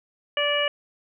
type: harmonic tone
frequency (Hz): 582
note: D5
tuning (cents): -16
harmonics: 1 / 2 / 3 / 4 / 5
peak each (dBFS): -25 / -31 / -29 / -29 / -25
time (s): 0.37-0.68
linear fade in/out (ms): 2
effects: none